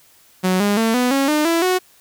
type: tone with pitch steps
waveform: sawtooth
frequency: 185 / 204.1 / 225.1 / 248.4 / 274 / 302.3 / 333.5 / 367.9 Hz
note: F#3 / G#3 / A3 / B3 / C#4 / D#4 / E4 / F#4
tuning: 0 / -30 / +40 / +10 / -20 / -50 / +20 / -10 cents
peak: -11 dBFS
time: 0.43-1.79 s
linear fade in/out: 20 ms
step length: 170 ms
effects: white hiss -52 dBFS RMS until 2 s